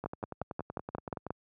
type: two click trains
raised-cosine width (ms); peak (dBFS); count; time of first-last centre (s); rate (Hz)
1; -20 / -24; 8 / 14; 0.06-1.306 / 0.04-1.266; 5.62 / 10.6
effects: high-pass 80 Hz 12 dB/octave